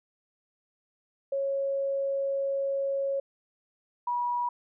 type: tone pair in turn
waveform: sine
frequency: 550 / 968.7 Hz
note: C#5 / B5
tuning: -14 / -34 cents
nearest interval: minor seventh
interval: 980 cents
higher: second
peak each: -26 dBFS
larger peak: neither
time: 1.32-3.2 / 4.07-4.49 s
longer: first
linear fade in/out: 5 ms
effects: none